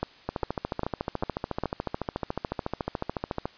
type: two click trains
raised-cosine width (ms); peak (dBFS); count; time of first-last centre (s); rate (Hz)
1; -14 / -13; 45 / 5; 0.29-3.455 / 0.03-1.636; 13.9 / 2.49
effects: white hiss -53 dBFS RMS until 3.57 s + resampled to 11025 Hz